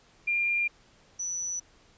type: tone pair in turn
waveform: sine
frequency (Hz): 2397 / 5938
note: D7 / F#8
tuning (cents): +35 / +5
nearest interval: octave + major third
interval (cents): 1570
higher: second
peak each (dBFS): -24 / -30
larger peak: first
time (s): 0.27-0.68 / 1.19-1.6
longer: neither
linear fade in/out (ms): 10
effects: pink hiss -60 dBFS RMS until 1.97 s + resampled to 16000 Hz